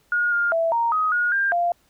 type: tone with pitch steps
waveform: sine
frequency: 1435 / 1409 / 661 / 931 / 1258 / 1442 / 1595 / 695 Hz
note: F6 / F6 / E5 / A#5 / D#6 / F#6 / G6 / F5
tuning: +47 / +15 / +5 / -2 / +19 / -45 / +30 / -9 cents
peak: -18 dBFS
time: 0.12-1.72 s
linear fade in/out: 2 ms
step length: 200 ms
effects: pink hiss -62 dBFS RMS until 1.89 s